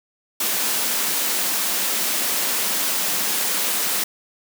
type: high-pass noise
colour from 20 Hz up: white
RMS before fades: -22 dBFS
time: 0.4-4.04 s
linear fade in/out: 5 ms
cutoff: 170 Hz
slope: 96 dB/octave
effects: none